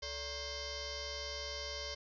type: tone with frequency modulation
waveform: sine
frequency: 2604 Hz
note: E7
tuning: 22 cents flat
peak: -39 dBFS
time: 0.02-1.95 s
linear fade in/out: 10 ms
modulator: 507 Hz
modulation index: 5.7
effects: none